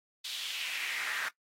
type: noise with high-pass filter sweep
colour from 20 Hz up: brown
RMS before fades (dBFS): -37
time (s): 0.24-1.29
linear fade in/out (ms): 10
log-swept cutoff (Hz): 3700 to 1600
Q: 3.5
effects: noise-tail reverb RT60 0.1 s tail -18 dB re dry + AAC 48 kbps